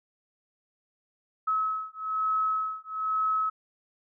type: beating tone pair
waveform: sine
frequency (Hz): 1287 / 1288.1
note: E6 / E6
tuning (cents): -42 / -40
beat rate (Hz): 1.1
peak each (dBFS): -29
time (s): 1.47-3.5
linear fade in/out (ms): 10
effects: none